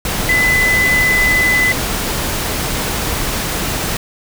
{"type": "tone in noise", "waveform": "sine", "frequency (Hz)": 2011, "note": "B6", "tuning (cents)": 31, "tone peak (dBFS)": -11, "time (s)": [0.29, 1.72], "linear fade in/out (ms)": 2, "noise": "pink", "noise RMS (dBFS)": -19, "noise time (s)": [0.05, 3.97], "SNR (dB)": 5, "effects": []}